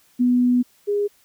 sine tone pair in turn, 246.9 / 409.5 Hz, B3 / G#4, 0 / -24 cents, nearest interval major sixth, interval 876 cents, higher second, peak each -14 / -18 dBFS, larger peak first, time 0.19-0.63 / 0.87-1.08 s, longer first, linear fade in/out 20 ms, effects white hiss -58 dBFS RMS until 1.24 s

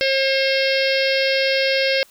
harmonic tone, 537 Hz, C5, 45 cents sharp, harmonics 1 / 3 / 4 / 5 / 6 / 7 / 8 / 9 / 10, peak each -19 / -26 / -24 / -26 / -28 / -30 / -28 / -28 / -30 dBFS, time 0.01-2.03 s, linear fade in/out 0 ms, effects white hiss -52 dBFS RMS until 2.1 s

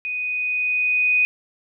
sine tone with level ramp, 2489 Hz, D#7, in tune, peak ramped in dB -24 to -14 dBFS, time 0.05-1.25 s, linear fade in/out 0 ms, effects none

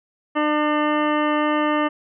harmonic tone, 300.3 Hz, D4, 39 cents sharp, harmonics 1 / 2 / 3 / 4 / 5 / 6 / 7 / 9 / 10, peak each -21 / -24 / -27 / -24 / -37 / -29 / -34 / -36 / -36 dBFS, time 0.35-1.89 s, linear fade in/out 20 ms, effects none

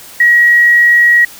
sine tone, 1906 Hz, A#6, 38 cents sharp, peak -4 dBFS, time 0.2-1.25 s, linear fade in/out 5 ms, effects white hiss -34 dBFS RMS until 1.39 s

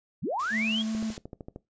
sine linear sweep, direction up, 88.1 to 3394 Hz, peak -27 dBFS, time 0.22-0.83 s, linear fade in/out 20 ms
white band-stop noise, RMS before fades -42 dBFS, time 0.39-1.18 s, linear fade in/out 10 ms, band 150 to 300 Hz, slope 48 dB/octave
triangle tone with vibrato, 220 Hz, A3, in tune, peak -26 dBFS, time 0.5-1.14 s, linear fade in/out 50 ms, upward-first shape sine, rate 7.8 Hz, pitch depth 12 cents each way
click train, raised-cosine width 2 ms, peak -26 dBFS, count 9, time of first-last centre 0.95-1.561 s, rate 13.1 Hz
effects noise-tail reverb RT60 0.2 s tail -20 dB re dry + resampled to 16000 Hz

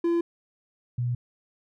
triangle / sine tone pair in turn, 340 / 121.89 Hz, F4 / B2, -46 / -22 cents, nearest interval octave + tritone, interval 1776 cents, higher first, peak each -19 / -24 dBFS, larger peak first, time 0.04-0.21 / 0.98-1.15 s, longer neither, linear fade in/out 5 ms, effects none

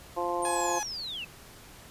harmonic tone, 174.61 Hz, F3, in tune, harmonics 2 / 3 / 4 / 5 / 6, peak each -34 / -34 / -34 / -34 / -34 dBFS, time 0.16-0.8 s, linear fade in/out 20 ms
sine linear sweep, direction down, 9090 to 2534 Hz, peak -34 dBFS, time 0.42-1.25 s, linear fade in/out 10 ms
sawtooth tone, 840 Hz, G#5, 19 cents sharp, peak -28 dBFS, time 0.45-0.83 s, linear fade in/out 0 ms
effects pink hiss -50 dBFS RMS until 1.9 s + resampled to 32000 Hz

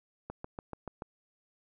click train, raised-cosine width 1 ms, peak -25 dBFS, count 6, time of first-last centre 0.3-1.022 s, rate 6.93 Hz, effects none

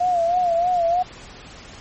sine tone with vibrato, 698.5 Hz, F5, in tune, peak -16 dBFS, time 0-1.03 s, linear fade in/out 10 ms, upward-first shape sine, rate 3.2 Hz, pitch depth 77 cents each way, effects pink hiss -41 dBFS RMS until 1.8 s + MP3 32 kbps

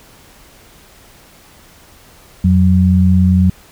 sine tone pair together, 87.4 / 185.19 Hz, F2 / F#3, +2 / +2 cents, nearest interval octave + minor second, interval 1300 cents, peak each -10 dBFS, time 2.44-3.5 s, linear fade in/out 5 ms, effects pink hiss -44 dBFS RMS until 3.71 s

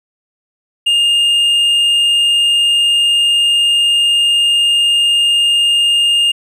sine tone with tanh clipping, 2824 Hz, F7, 19 cents sharp, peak -10 dBFS, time 0.86-6.32 s, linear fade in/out 10 ms, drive 5 dB, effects none

